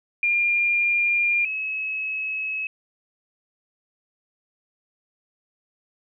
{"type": "tone pair in turn", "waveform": "sine", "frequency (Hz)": [2404, 2574], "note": ["D7", "E7"], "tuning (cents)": [40, -42], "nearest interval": "minor second", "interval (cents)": 118, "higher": "second", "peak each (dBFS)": [-18, -25], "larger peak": "first", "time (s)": [[0.23, 1.45], [1.45, 2.67]], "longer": "neither", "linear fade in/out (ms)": 2, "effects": []}